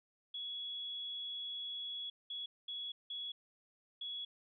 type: tone bursts at uneven times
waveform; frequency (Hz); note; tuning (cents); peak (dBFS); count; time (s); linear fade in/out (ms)
sine; 3365; G#7; +22; -40; 5; 0.34-2.1 / 2.3-2.46 / 2.68-2.92 / 3.1-3.32 / 4.01-4.25; 5
effects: none